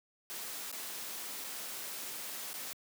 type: noise with dropouts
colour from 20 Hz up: white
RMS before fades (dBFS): -42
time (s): 0.3-2.73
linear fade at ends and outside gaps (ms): 0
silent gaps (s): 0.715-0.726 / 1.44-1.444 / 2.532-2.54
effects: high-pass 200 Hz 12 dB/octave